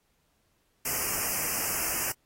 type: band-stop noise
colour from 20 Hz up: white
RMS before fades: -30 dBFS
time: 0.85-2.12 s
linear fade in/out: 5 ms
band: 2900 to 4900 Hz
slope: 96 dB/octave
effects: pink hiss -72 dBFS RMS until 2.25 s + AAC 48 kbps